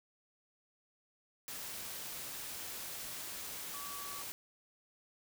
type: tone in noise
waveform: sine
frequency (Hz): 1143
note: D6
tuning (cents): -47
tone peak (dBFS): -47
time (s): 3.74-4.22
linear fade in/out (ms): 0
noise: white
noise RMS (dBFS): -44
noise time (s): 1.48-4.32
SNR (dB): -6
effects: none